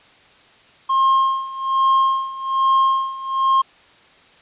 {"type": "tone with tremolo", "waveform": "triangle", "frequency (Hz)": 1068, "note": "C6", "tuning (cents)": 35, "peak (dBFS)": -10, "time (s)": [0.89, 3.62], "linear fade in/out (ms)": 10, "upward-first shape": "sine", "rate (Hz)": 1.2, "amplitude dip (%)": 85, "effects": ["white hiss -50 dBFS RMS until 4.41 s", "resampled to 8000 Hz"]}